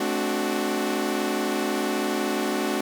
sawtooth chord, D dominant seventh, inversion second, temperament equal with one note detuned, 215.6 / 261.6 / 293.7 / 370 Hz, A3 / C4 / D4 / F#4, -35 / 0 / 0 / 0 cents, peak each -26 / -27 / -25 / -24 dBFS, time 0-2.81 s, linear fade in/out 5 ms, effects none

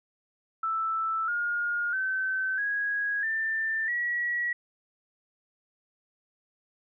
sine tone with pitch steps, 1321 / 1424 / 1535.1 / 1654.8 / 1783.8 / 1922.9 Hz, E6 / F6 / G6 / G#6 / A6 / B6, +3 / +33 / -37 / -7 / +23 / -47 cents, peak -26 dBFS, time 0.63-4.53 s, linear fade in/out 5 ms, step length 650 ms, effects none

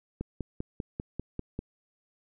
click train, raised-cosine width 3 ms, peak -20 dBFS, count 8, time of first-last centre 0.21-1.591 s, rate 5.07 Hz, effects none

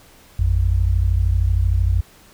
sine tone pair together, 55.7 / 88.7 Hz, A1 / F2, +22 / +27 cents, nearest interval minor sixth, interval 805 cents, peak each -17 dBFS, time 0.39-2.01 s, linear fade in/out 5 ms, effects pink hiss -49 dBFS RMS until 2.33 s

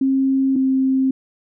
sine tone pair in turn, 267.8 / 264.4 Hz, C4 / C4, +40 / +18 cents, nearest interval unison, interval 22 cents, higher first, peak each -14 dBFS, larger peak neither, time 0.01-0.56 / 0.56-1.11 s, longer neither, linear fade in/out 5 ms, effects none

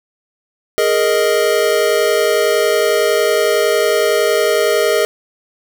square chord, Ab suspended second, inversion none, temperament equal, 415.3 / 466.2 / 622.3 Hz, Ab4 / Bb4 / Eb5, 0 / 0 / 0 cents, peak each -17 dBFS, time 0.78-5.05 s, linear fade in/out 0 ms, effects none

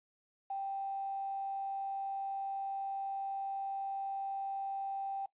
sine tone with quantisation, 784 Hz, G5, in tune, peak -35 dBFS, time 0.5-5.26 s, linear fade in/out 5 ms, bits 10, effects noise-tail reverb RT60 0.1 s tail -19 dB re dry + resampled to 8000 Hz

